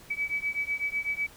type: beating tone pair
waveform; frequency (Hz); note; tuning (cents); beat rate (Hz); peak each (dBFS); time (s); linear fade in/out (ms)
sine; 2284 / 2292; D7 / D7; -49 / -43; 8; -31; 0.1-1.27; 10
effects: pink hiss -52 dBFS RMS until 1.36 s